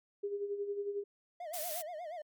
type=tone with tremolo; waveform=sine; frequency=405.1 Hz; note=G#4; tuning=43 cents flat; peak=-32 dBFS; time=0.23-1.04 s; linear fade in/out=10 ms; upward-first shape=sine; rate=11 Hz; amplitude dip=60%
type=tone with vibrato; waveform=triangle; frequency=659.3 Hz; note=E5; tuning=in tune; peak=-38 dBFS; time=1.4-2.22 s; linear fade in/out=5 ms; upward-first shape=sine; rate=8.4 Hz; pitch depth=160 cents each way
type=noise; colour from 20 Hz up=blue; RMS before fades=-40 dBFS; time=1.53-1.82 s; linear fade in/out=10 ms
effects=MP3 96 kbps